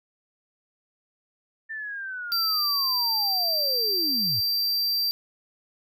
sine linear sweep, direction down, 1795 to 87.7 Hz, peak -31 dBFS, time 1.69-4.41 s, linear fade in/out 20 ms
square tone, 4699 Hz, D8, in tune, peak -23 dBFS, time 2.32-5.11 s, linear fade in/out 0 ms
effects none

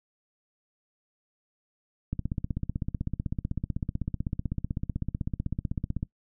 click train, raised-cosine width 5 ms, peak -17 dBFS, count 63, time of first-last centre 2.13-6.029 s, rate 15.9 Hz, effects noise-tail reverb RT60 0.1 s tail -21 dB re dry

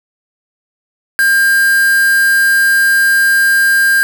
triangle tone with quantisation, 1600 Hz, G6, 35 cents sharp, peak -6 dBFS, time 1.19-4.03 s, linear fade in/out 0 ms, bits 3, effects none

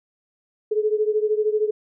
sine beating tone pair, 423.4 / 436.4 Hz, G#4 / A4, +33 / -14 cents, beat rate 13 Hz, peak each -20 / -23 dBFS, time 0.71-1.71 s, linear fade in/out 10 ms, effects none

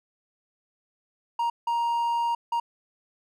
triangle tone bursts at uneven times, 938 Hz, A#5, 11 cents sharp, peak -21 dBFS, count 3, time 1.39-1.5 / 1.67-2.35 / 2.52-2.6 s, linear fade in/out 5 ms, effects none

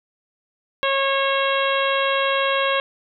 harmonic tone, 546 Hz, C#5, 26 cents flat, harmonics 1 / 2 / 3 / 4 / 5 / 6 / 7, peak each -22 / -23 / -26 / -29 / -27 / -28 / -32 dBFS, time 0.83-2.8 s, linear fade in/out 0 ms, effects none

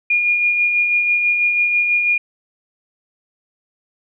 sine tone with tremolo, 2428 Hz, D#7, 43 cents flat, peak -12 dBFS, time 0.1-2.18 s, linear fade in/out 5 ms, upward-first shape sine, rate 6.1 Hz, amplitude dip 35%, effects none

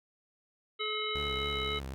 harmonic tone, 428.3 Hz, A4, 47 cents flat, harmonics 1 / 3 / 5 / 7 / 9, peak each -38 / -38 / -38 / -38 / -38 dBFS, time 0.79-1.8 s, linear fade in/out 20 ms
sawtooth tone with vibrato, 69.3 Hz, C#2, in tune, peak -34 dBFS, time 1.15-1.94 s, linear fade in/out 0 ms, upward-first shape sine, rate 3.8 Hz, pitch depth 92 cents each way
effects none

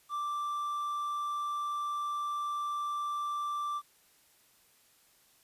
triangle tone with quantisation, 1174.7 Hz, D6, in tune, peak -30 dBFS, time 0.09-3.82 s, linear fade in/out 50 ms, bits 10, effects white hiss -65 dBFS RMS until 5.43 s + resampled to 32000 Hz

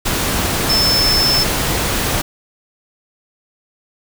sine tone in noise, 5274 Hz, E8, in tune, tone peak -13 dBFS, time 0.69-1.44 s, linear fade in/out 10 ms, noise pink, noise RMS -18 dBFS, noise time 0.05-2.22 s, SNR +2 dB, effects none

